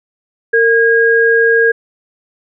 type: tone pair together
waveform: sine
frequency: 458.2 / 1633 Hz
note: A#4 / G#6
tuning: -30 / -30 cents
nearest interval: octave + minor seventh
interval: 2200 cents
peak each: -10 dBFS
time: 0.53-1.72 s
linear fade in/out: 10 ms
effects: none